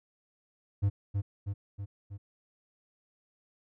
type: tone with echo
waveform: triangle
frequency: 100 Hz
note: G2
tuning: 35 cents sharp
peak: -21 dBFS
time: 0.82-0.9 s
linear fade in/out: 20 ms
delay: 320 ms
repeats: 4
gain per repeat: -4 dB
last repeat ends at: 2.18 s
effects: none